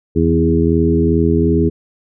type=harmonic tone with a mistuned harmonic; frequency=82.6 Hz; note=E2; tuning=4 cents sharp; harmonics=1 / 2 / 3 / 4 / 5; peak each=-17 / -17 / -17 / -17 / -17 dBFS; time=0.15-1.7 s; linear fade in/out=20 ms; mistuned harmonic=2; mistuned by=-19 cents; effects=none